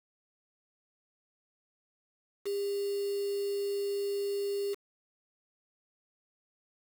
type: tone with quantisation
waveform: sine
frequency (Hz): 401.7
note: G4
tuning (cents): +42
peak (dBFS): -30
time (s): 2.45-4.75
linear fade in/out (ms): 20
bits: 7
effects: none